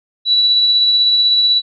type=tone with tremolo; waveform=sine; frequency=3938 Hz; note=B7; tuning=6 cents flat; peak=-8 dBFS; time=0.25-1.62 s; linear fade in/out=50 ms; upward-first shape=triangle; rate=16 Hz; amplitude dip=30%; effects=none